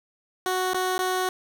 15% pulse tone with dropouts, 370 Hz, F#4, in tune, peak -17 dBFS, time 0.46-1.29 s, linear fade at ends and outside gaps 1 ms, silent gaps 0.734-0.744 / 0.98-0.99 s, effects none

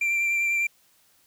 triangle tone with vibrato, 2360 Hz, D7, 8 cents sharp, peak -20 dBFS, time 0.01-0.67 s, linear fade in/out 5 ms, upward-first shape sine, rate 10 Hz, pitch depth 14 cents each way, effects white hiss -62 dBFS RMS until 1.26 s

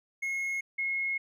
triangle / sine tone pair in turn, 2165 / 2165 Hz, C#7 / C#7, -41 / -41 cents, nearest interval unison, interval 0 cents, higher neither, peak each -28 / -28 dBFS, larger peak neither, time 0.22-0.61 / 0.78-1.18 s, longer second, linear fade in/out 10 ms, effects none

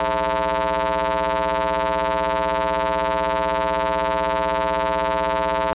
sawtooth ring-modulated tone, 120 Hz, B2, 49 cents flat, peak -12 dBFS, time 0-5.73 s, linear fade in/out 0 ms, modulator 772 Hz, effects resampled to 8000 Hz

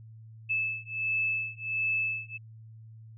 sine beating tone pair, 2617 / 2618.4 Hz, E7 / E7, -13 / -12 cents, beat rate 1.4 Hz, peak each -31 dBFS, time 0.49-2.38 s, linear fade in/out 20 ms, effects added 111 Hz sine -46 dBFS peak until 3.17 s

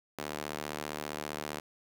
sawtooth tone with high-pass filter, 75.1 Hz, D2, 39 cents sharp, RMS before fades -39 dBFS, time 0.18-1.6 s, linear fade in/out 5 ms, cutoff 330 Hz, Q 0.58, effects 10-bit

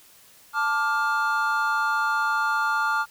triangle chord, D minor, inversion second, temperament just, 881 / 1174.7 / 1409.6 Hz, A5 / D6 / F6, +2 / 0 / +16 cents, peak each -25 / -25 / -22 dBFS, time 0.53-3.06 s, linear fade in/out 50 ms, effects white hiss -53 dBFS RMS until 3.1 s

